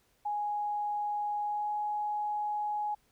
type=tone with pitch glide; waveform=sine; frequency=830.6 to 836.9 Hz; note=G#5 to G#5; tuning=0 to +13 cents; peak=-30 dBFS; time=0.25-2.95 s; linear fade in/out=10 ms; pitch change=+13 cents; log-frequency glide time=1.43-1.71 s; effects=pink hiss -70 dBFS RMS until 3.11 s